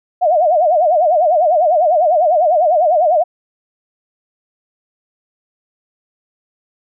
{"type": "tone with vibrato", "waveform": "sine", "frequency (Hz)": 663, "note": "E5", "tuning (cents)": 10, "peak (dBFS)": -9, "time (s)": [0.21, 3.24], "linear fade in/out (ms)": 20, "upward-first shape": "sine", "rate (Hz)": 10, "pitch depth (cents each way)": 190, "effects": []}